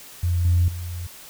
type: tone with level steps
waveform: sine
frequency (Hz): 87.31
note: F2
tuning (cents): 0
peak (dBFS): -18 / -14 / -28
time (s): 0.23-1.07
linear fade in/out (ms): 5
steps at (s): 0.45 / 0.68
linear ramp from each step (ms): 2
effects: tanh soft clip ceiling -10 dBFS + white hiss -43 dBFS RMS until 1.29 s